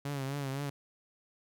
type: tone with vibrato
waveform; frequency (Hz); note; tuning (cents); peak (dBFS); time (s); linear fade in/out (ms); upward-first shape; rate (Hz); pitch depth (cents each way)
sawtooth; 138.59; C#3; 0; -30; 0.05-0.7; 5; triangle; 3.9; 82
effects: none